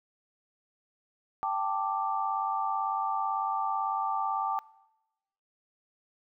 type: chord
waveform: sine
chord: G suspended second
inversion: none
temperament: just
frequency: 784 / 882 / 1176 Hz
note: G5 / A5 / D6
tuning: 0 / +4 / +2 cents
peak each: -32 dBFS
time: 1.43-4.59 s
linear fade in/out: 0 ms
effects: noise-tail reverb RT60 1.0 s tail -23 dB re dry